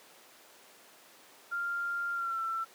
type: tone with pitch glide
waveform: sine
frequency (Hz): 1394 to 1340.3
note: F6 to E6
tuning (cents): -4 to +28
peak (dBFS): -31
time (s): 1.51-2.65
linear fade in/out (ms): 20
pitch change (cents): -68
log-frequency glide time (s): 2.13-2.4
effects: pink hiss -56 dBFS RMS until 2.74 s + high-pass 400 Hz 12 dB/octave